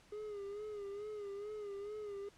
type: tone with vibrato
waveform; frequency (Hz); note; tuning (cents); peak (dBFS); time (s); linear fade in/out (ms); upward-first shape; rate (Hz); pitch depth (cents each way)
triangle; 411.9; G#4; -14; -40; 0.12-2.29; 5; sine; 2.3; 66
effects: pink hiss -65 dBFS RMS until 2.37 s + low-pass 8000 Hz 12 dB/octave